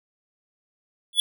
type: tone with exponential growth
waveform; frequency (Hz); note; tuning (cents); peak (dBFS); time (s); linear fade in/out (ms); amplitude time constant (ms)
square; 3421; A7; -49; -12; 1.13-1.2; 1; 15
effects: none

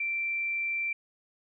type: tone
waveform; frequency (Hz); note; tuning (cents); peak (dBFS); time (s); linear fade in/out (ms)
sine; 2349; D7; 0; -28; 0-0.93; 5
effects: none

